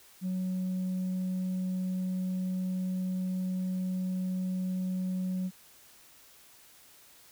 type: tone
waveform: sine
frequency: 185 Hz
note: F#3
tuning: in tune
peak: -27 dBFS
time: 0.21-5.51 s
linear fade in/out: 50 ms
effects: tanh soft clip ceiling -28 dBFS + white hiss -57 dBFS RMS until 7.31 s